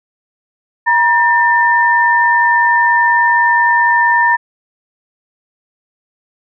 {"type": "tone pair together", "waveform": "sine", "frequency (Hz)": [951, 1795.2], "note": ["A#5", "A6"], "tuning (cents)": [34, 34], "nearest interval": "major seventh", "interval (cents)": 1100, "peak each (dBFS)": -11, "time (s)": [0.86, 4.37], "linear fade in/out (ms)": 20, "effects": []}